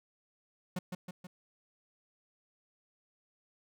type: tone with echo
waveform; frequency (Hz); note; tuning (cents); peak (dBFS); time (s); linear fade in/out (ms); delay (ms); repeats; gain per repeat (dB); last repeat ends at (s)
45% pulse; 181.1; F#3; -37; -33; 0.76-0.79; 5; 160; 3; -4; 1.27
effects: none